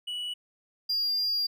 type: tone pair in turn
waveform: triangle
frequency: 2943 / 4801 Hz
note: F#7 / D8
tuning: -10 / +37 cents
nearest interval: minor sixth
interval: 847 cents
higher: second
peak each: -30 / -24 dBFS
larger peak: second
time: 0.07-0.34 / 0.89-1.47 s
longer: second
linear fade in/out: 10 ms
effects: none